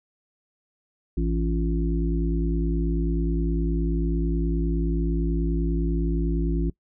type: harmonic tone with a mistuned harmonic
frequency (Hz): 55.2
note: A1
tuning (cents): +6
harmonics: 1 / 3 / 5 / 6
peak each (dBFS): -23 / -28 / -30 / -31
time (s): 1.17-6.7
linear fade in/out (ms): 5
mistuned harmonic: 6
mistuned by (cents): +73
effects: noise-tail reverb RT60 0.1 s tail -22 dB re dry